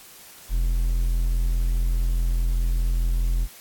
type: tone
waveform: triangle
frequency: 42.42 Hz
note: F1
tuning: 50 cents flat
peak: -17 dBFS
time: 0.49-3.48 s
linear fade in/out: 50 ms
effects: white hiss -46 dBFS RMS until 3.6 s + AAC 64 kbps